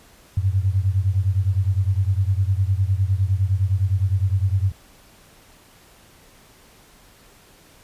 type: beating tone pair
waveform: sine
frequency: 92.5 / 102.3 Hz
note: F#2 / G#2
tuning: 0 / -26 cents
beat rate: 9.8 Hz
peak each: -19 / -21 dBFS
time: 0.37-4.72 s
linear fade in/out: 5 ms
effects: pink hiss -51 dBFS RMS until 7.83 s + resampled to 32000 Hz